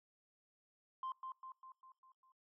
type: tone with echo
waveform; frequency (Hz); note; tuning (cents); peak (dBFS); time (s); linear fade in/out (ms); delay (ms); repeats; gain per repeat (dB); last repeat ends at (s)
sine; 1046.5; C6; 0; -38; 1.03-1.12; 2; 200; 6; -5; 2.32
effects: noise-tail reverb RT60 0.3 s tail -26 dB re dry + tanh soft clip ceiling -37 dBFS